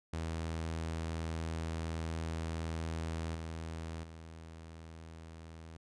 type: tone with level steps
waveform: sawtooth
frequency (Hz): 81.4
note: E2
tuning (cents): -21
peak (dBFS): -32 / -36 / -44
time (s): 0.13-5.77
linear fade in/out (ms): 5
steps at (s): 3.35 / 4.03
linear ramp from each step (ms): 5
effects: resampled to 22050 Hz